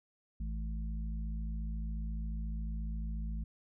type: harmonic tone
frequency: 54.2 Hz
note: A1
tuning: 25 cents flat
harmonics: 1 / 3 / 4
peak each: -35 / -45 / -47 dBFS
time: 0.4-3.44 s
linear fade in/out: 5 ms
effects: none